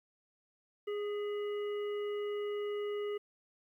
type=harmonic tone with a mistuned harmonic; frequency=414 Hz; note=G#4; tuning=5 cents flat; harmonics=1 / 3 / 5 / 7; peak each=-34 / -49 / -52 / -53 dBFS; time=0.87-3.18 s; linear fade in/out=10 ms; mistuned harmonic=5; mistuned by=-43 cents; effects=12-bit